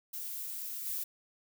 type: noise with level steps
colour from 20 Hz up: violet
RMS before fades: -40 / -36 dBFS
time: 0.13-1.04 s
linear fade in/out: 10 ms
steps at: 0.85 s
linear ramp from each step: 20 ms
effects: none